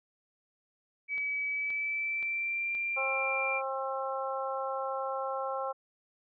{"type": "tone with pitch glide", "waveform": "sine", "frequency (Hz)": [2284, 2375], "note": ["D7", "D7"], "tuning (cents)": [-49, 19], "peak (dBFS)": -30, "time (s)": [1.08, 3.62], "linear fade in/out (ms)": 50, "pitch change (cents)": 68, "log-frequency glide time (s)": [1.49, 2.73]}
{"type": "click train", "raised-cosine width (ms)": 0.3, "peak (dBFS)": -32, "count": 4, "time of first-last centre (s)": [1.18, 2.751], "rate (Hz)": 1.91}
{"type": "harmonic tone", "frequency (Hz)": 267.1, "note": "C4", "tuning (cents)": 36, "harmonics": [2, 3, 4, 5], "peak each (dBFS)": [-35, -37, -38, -39], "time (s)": [2.96, 5.73], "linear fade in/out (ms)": 20}
{"effects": []}